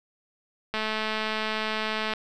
click train, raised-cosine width 0.3 ms, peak -13 dBFS, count 304, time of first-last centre 0.74-2.136 s, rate 217 Hz, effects none

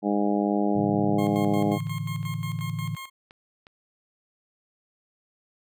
harmonic tone, 102.3 Hz, G#2, 26 cents flat, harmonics 2 / 3 / 4 / 5 / 6 / 7 / 8, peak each -25 / -26 / -30 / -34 / -32 / -32 / -33 dBFS, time 0.02-1.79 s, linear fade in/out 50 ms
sine chord, A suspended fourth, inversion none, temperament equal with one note detuned, 110 / 144.23 / 164.81 Hz, A2 / D3 / E3, 0 / -31 / 0 cents, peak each -32 dBFS, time 0.75-2.96 s, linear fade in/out 10 ms
20% pulse tone with tremolo, 1070 Hz, C6, 38 cents sharp, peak -31 dBFS, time 1.18-3.1 s, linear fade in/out 10 ms, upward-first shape square, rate 5.6 Hz, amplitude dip 75%
click train, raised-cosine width 0.3 ms, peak -32 dBFS, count 6, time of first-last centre 1.87-3.669 s, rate 2.78 Hz
effects none

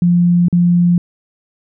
sine tone with dropouts, 174.61 Hz, F3, in tune, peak -8 dBFS, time 0.02-0.98 s, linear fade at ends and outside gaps 2 ms, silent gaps 0.484-0.527 s, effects none

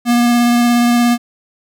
square tone with vibrato, 239.3 Hz, A#3, 46 cents sharp, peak -10 dBFS, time 0.05-1.18 s, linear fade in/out 50 ms, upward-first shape sine, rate 17 Hz, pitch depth 11 cents each way, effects none

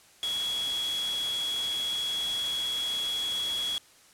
sine tone in noise, 3343 Hz, G#7, 11 cents sharp, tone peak -28 dBFS, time 0.23-3.78 s, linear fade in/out 0 ms, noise white, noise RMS -38 dBFS, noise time 0.23-3.78 s, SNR +7 dB, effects white hiss -57 dBFS RMS until 4.13 s + low-pass 10000 Hz 12 dB/octave

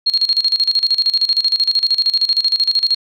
sine tone with tremolo, 4260 Hz, C8, 30 cents sharp, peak -10 dBFS, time 0.06-2.95 s, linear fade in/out 10 ms, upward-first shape square, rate 13 Hz, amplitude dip 80%, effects none

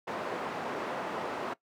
white band-pass noise, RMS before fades -36 dBFS, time 0.07-1.54 s, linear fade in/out 10 ms, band 240 to 960 Hz, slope 12 dB/octave, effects noise-tail reverb RT60 0.1 s tail -19 dB re dry

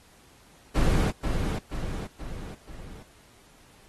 brown noise with echo, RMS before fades -22 dBFS, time 0.75-1.11 s, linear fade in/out 10 ms, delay 480 ms, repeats 4, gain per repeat -5 dB, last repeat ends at 3.03 s, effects pink hiss -57 dBFS RMS until 3.88 s + AAC 32 kbps

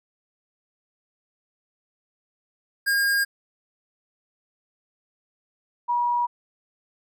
square / sine tone pair in turn, 1619 / 962.7 Hz, G#6 / B5, -45 / -45 cents, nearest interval major sixth, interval 900 cents, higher first, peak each -20 dBFS, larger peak neither, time 2.86-3.25 / 5.88-6.27 s, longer neither, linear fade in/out 20 ms, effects none

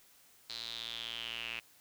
square tone with band-pass filter sweep, 57.8 Hz, A#1, 14 cents flat, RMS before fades -42 dBFS, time 0.49-1.6 s, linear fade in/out 10 ms, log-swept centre 4200 to 2600 Hz, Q 6.9, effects white hiss -63 dBFS RMS until 1.8 s

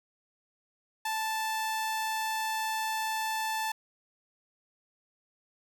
sawtooth tone, 879 Hz, A5, 2 cents flat, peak -26 dBFS, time 1.05-3.72 s, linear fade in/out 5 ms, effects none

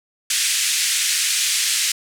white band-pass noise, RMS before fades -20 dBFS, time 0.3-1.92 s, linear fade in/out 5 ms, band 1900 to 9400 Hz, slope 24 dB/octave, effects none

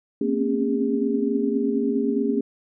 sine tone cluster, 228 / 251.5 / 266.3 / 275.9 / 406.6 Hz, A#3 / B3 / C4 / C#4 / G#4, -38 / +32 / +31 / -8 / -37 cents, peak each -25 / -29 / -31 / -25 / -25 dBFS, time 0.21-2.41 s, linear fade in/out 5 ms, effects none

